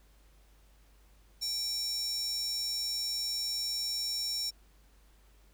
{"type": "tone with high-pass filter", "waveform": "square", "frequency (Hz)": 780, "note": "G5", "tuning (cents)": -9, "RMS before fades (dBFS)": -34, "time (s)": [1.41, 4.51], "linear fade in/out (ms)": 20, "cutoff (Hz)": 5400, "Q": 6.1, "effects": ["added 50 Hz sine -59 dBFS peak until 5.53 s", "pink hiss -67 dBFS RMS until 5.53 s"]}